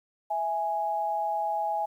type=tone pair together; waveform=sine; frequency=659.3 / 830.7 Hz; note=E5 / G#5; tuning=0 / 0 cents; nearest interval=major third; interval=400 cents; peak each=-32 / -27 dBFS; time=0.3-1.86 s; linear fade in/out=10 ms; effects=10-bit